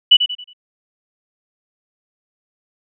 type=tone with echo; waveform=sine; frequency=2960 Hz; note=F#7; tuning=in tune; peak=-4 dBFS; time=0.11-0.17 s; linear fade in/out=10 ms; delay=91 ms; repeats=4; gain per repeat=-9 dB; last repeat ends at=0.534 s; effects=none